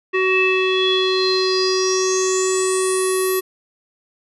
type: tone with low-pass filter sweep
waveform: square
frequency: 375.1 Hz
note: F#4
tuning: 24 cents sharp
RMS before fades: -18 dBFS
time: 0.13-3.41 s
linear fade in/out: 20 ms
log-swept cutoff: 2300 to 12000 Hz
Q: 8.6
effects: none